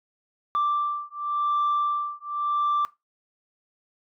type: beating tone pair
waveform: sine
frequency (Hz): 1174.7 / 1175.61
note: D6 / D6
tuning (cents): 0 / +1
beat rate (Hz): 0.91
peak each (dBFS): -25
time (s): 0.55-2.85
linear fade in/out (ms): 0
effects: noise-tail reverb RT60 0.2 s tail -18 dB re dry + tanh soft clip ceiling -18 dBFS